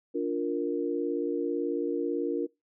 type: chord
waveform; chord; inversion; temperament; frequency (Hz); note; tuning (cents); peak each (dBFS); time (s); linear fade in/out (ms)
sine; Bb major; first; just; 291.4 / 349.6 / 466.2; D4 / F4 / Bb4; -13 / +2 / 0; -31; 0.14-2.47; 20
effects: noise-tail reverb RT60 0.2 s tail -22 dB re dry